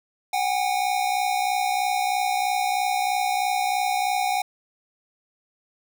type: tone pair together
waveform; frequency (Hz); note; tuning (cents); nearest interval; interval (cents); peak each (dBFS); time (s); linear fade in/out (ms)
square; 743 / 806.1; F#5 / G5; +7 / +48; minor second; 141; -25; 0.33-4.42; 5
effects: none